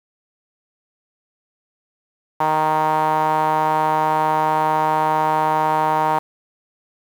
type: tone with band-pass filter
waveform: sawtooth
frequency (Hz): 155.56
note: D#3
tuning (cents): 0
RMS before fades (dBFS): -18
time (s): 2.4-6.19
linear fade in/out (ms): 5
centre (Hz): 900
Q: 5
effects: 7-bit